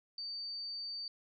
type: tone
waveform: sine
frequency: 4600 Hz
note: D8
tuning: 37 cents flat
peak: -39 dBFS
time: 0.18-1.08 s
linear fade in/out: 2 ms
effects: none